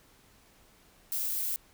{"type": "noise", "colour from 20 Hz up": "violet", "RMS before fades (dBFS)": -32, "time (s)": [1.12, 1.56], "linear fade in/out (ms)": 0, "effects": ["pink hiss -61 dBFS RMS until 1.73 s"]}